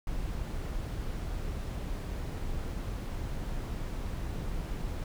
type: noise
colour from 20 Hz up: brown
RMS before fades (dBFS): -35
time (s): 0.07-5.04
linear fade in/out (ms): 2
effects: none